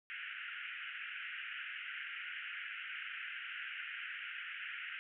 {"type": "band-pass noise", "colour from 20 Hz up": "pink", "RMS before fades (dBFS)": -45, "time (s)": [0.1, 4.99], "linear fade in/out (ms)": 0, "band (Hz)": [1400, 3000], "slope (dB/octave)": 96, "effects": []}